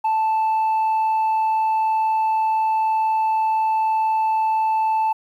sine tone, 879 Hz, A5, 2 cents flat, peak -14 dBFS, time 0.04-5.13 s, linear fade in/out 10 ms, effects tanh soft clip ceiling -16 dBFS + 9-bit

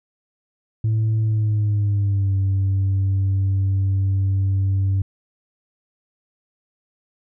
sine tone with pitch glide, 110 to 96.87 Hz, A2 to G2, 0 to -20 cents, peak -14 dBFS, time 0.84-5.02 s, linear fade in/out 5 ms, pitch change -220 cents, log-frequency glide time 1.21-2.35 s, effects tanh soft clip ceiling -15 dBFS

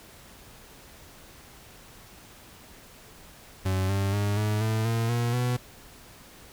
40% pulse tone with pitch steps, 94.6 / 98.28 / 102.09 / 106.06 / 110.18 / 114.47 / 118.91 / 123.53 Hz, F#2 / G2 / G#2 / G#2 / A2 / A#2 / A#2 / B2, +39 / +5 / -29 / +37 / +3 / -31 / +35 / +1 cents, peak -23 dBFS, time 3.65-5.57 s, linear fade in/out 10 ms, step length 240 ms, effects pink hiss -50 dBFS RMS until 6.52 s

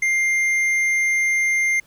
sine tone with tanh clipping, 2100 Hz, C7, 6 cents sharp, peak -18 dBFS, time 0.02-1.8 s, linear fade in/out 5 ms, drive 8 dB, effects pink hiss -56 dBFS RMS until 1.86 s

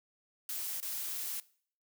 blue noise with dropouts, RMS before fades -38 dBFS, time 0.49-1.4 s, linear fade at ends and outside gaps 1 ms, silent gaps 0.802-0.827 s, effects noise-tail reverb RT60 0.5 s tail -20 dB re dry

